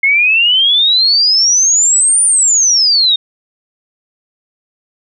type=exponential two-way sweep; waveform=sine; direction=up then down; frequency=2142 to 9420 to 3658 Hz; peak=-7 dBFS; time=0.03-3.16 s; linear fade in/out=5 ms; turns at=2.24 s; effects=none